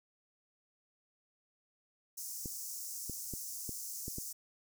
pink high-pass noise, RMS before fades -43 dBFS, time 2.17-4.33 s, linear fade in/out 10 ms, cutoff 5500 Hz, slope 48 dB/octave
clicks, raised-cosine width 3 ms, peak -29 dBFS, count 6, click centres 2.458 / 3.097 / 3.337 / 3.693 / 4.081 / 4.184 s
effects none

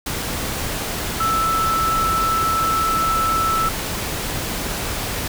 sine tone in noise, 1318.5 Hz, E6, in tune, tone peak -17 dBFS, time 1.2-3.69 s, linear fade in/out 5 ms, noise pink, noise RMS -25 dBFS, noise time 0.06-5.28 s, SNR +5 dB, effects none

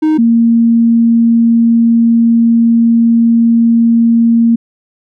triangle / sine tone pair in turn, 311.1 / 231.3 Hz, D#4 / A#3, 0 / -13 cents, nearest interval perfect fourth, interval 513 cents, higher first, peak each -5 dBFS, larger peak neither, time 0.02-0.18 / 0.18-4.56 s, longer second, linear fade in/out 10 ms, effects none

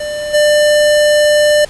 square tone with level steps, 596 Hz, D5, 25 cents sharp, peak -19 / -8 dBFS, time 0-1.65 s, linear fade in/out 5 ms, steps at 0.33 s, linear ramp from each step 20 ms, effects pink hiss -36 dBFS RMS until 1.69 s + resampled to 24000 Hz

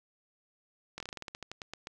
slowing click train, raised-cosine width 0.2 ms, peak -23 dBFS, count 15, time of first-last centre 0.98-1.871 s, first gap 22 ms, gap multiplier 1.15, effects none

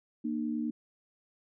sine tone pair together, 233.1 / 303.2 Hz, A#3 / D#4, 0 / -45 cents, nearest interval perfect fourth, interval 455 cents, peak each -32 / -34 dBFS, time 0.24-0.71 s, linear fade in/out 10 ms, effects none

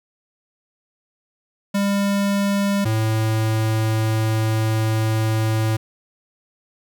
square tone pair in turn, 200 / 110.25 Hz, G3 / A2, +35 / +4 cents, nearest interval minor seventh, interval 1031 cents, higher first, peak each -18 dBFS, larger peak neither, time 1.74-2.85 / 2.85-5.77 s, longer second, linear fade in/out 10 ms, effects 9-bit

